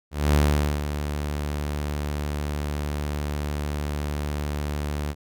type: tone with ADSR envelope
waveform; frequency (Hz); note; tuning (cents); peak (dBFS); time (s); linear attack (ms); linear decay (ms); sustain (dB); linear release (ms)
sawtooth; 73.6; D2; +4; -12; 0.11-5.15; 230; 470; -10; 48
effects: none